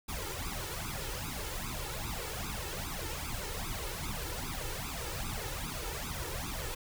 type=noise with flanger; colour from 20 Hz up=pink; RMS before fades=-38 dBFS; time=0.08-6.75 s; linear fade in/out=10 ms; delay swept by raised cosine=0.8 to 2.3 ms; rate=2.5 Hz; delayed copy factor=+0.9; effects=none